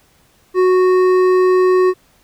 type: tone with hard clipping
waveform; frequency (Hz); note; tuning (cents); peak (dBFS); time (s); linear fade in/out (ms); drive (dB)
sine; 368.7; F#4; -6; -11; 0.54-1.94; 50; 9
effects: pink hiss -54 dBFS RMS until 2.23 s